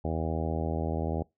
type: harmonic tone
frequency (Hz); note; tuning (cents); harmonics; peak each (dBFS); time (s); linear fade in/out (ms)
80.5; E2; -41; 1 / 2 / 3 / 4 / 5 / 6 / 7 / 8 / 9 / 10; -32 / -35 / -37 / -38 / -39 / -40 / -40 / -41 / -42 / -42; 0.04-1.23; 10
effects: noise-tail reverb RT60 0.2 s tail -24 dB re dry